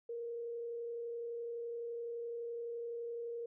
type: tone with frequency modulation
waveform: sine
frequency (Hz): 468.9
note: A#4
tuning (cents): +10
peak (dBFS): -39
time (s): 0.09-3.46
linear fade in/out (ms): 5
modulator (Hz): 31.8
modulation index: 0.22
effects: none